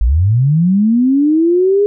sine linear sweep, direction up, 49 to 415.3 Hz, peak -8 dBFS, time 0.01-1.86 s, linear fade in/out 0 ms, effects none

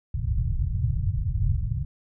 white low-pass noise, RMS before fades -25 dBFS, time 0.14-1.85 s, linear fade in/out 5 ms, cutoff 130 Hz, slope 48 dB/octave, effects none

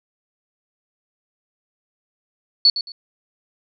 sine tone with echo, 4435 Hz, C#8, in tune, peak -9 dBFS, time 2.65-2.7 s, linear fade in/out 2 ms, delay 110 ms, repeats 2, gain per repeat -12 dB, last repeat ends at 2.92 s, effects none

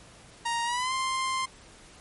sawtooth tone with pitch glide, 935 to 1049.5 Hz, A#5 to C6, +5 to +5 cents, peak -23 dBFS, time 0.45-1.46 s, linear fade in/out 10 ms, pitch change +200 cents, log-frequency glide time 0.64-0.93 s, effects pink hiss -52 dBFS RMS until 2 s + MP3 48 kbps

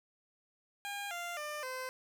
15% pulse tone with pitch steps, 808 / 695.3 / 598.4 / 514.9 Hz, G#5 / F5 / D5 / C5, -48 / -8 / +32 / -28 cents, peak -32 dBFS, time 0.85-1.89 s, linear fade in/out 0 ms, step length 260 ms, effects none

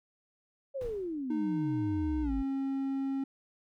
sine exponential sweep, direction down, 567 to 45.7 Hz, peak -33 dBFS, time 0.74-2.43 s, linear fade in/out 20 ms
brown noise with exponential decay, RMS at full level -40 dBFS, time 0.81-1.32 s, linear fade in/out 1 ms, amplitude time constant 110 ms
triangle tone with pitch glide, 307.6 to 270.9 Hz, D#4 to C#4, -20 to -40 cents, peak -28 dBFS, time 1.3-3.24 s, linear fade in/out 5 ms, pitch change -220 cents, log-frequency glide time 2.22-2.31 s
effects none

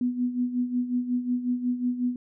sine tone with tremolo, 246.9 Hz, B3, in tune, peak -21 dBFS, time 0.01-2.16 s, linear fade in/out 2 ms, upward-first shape sine, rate 5.5 Hz, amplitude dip 70%, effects none

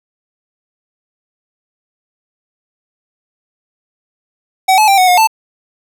square tone with pitch steps, 758 / 859 / 787 / 739 / 720 / 884 Hz, F#5 / A5 / G5 / F#5 / F#5 / A5, +42 / -42 / +7 / -2 / -47 / +8 cents, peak -7 dBFS, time 4.68-5.274 s, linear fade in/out 10 ms, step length 99 ms, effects none

